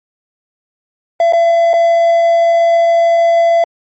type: tone with dropouts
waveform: triangle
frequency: 675 Hz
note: E5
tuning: 41 cents sharp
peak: -5 dBFS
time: 1.2-3.64 s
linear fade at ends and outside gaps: 2 ms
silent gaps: 1.325-1.333 / 1.733-1.738 s
effects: MP3 32 kbps